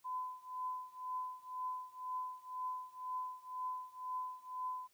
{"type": "tone with tremolo", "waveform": "sine", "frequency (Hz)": 1012, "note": "B5", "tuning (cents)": 42, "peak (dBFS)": -36, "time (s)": [0.04, 4.88], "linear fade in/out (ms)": 20, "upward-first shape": "triangle", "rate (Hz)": 2, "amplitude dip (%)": 95, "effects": ["white hiss -73 dBFS RMS until 4.93 s"]}